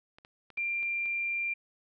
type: clicks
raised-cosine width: 0.3 ms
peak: -35 dBFS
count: 6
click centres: 0.185 / 0.249 / 0.503 / 0.574 / 0.829 / 1.058 s
type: tone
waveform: sine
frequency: 2379 Hz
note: D7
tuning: 22 cents sharp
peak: -29 dBFS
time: 0.57-1.54 s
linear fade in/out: 10 ms
effects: none